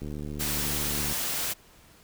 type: click train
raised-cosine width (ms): 3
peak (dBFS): -24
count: 83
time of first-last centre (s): 0.02-1.125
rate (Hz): 74.2
type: noise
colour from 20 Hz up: white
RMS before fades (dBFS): -30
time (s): 0.39-1.54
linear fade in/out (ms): 20
effects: pink hiss -56 dBFS RMS until 2.03 s